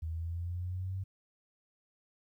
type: linear sweep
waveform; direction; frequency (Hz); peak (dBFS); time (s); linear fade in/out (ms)
sine; up; 79.6 to 96.3; -34; 0.02-1.04; 10
effects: 12-bit